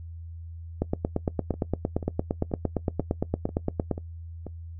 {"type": "two click trains", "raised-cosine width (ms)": 2, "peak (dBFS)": [-11, -22], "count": [28, 7], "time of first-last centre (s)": [[0.82, 3.913], [1.54, 4.467]], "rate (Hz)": [8.73, 2.05], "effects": ["noise-tail reverb RT60 0.1 s tail -20 dB re dry", "added 83 Hz sine -37 dBFS peak until 4.79 s"]}